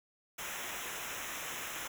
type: noise with comb filter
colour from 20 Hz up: pink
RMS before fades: -41 dBFS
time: 0.38-1.88 s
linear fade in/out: 10 ms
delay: 0.22 ms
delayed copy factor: -0.9
effects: none